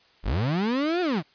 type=linear two-way sweep; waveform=35% pulse; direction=up then down; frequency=30.87 to 370 to 137 Hz; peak=-21 dBFS; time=0.23-1.23 s; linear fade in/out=50 ms; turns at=1.01 s; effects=white hiss -59 dBFS RMS until 1.34 s + resampled to 11025 Hz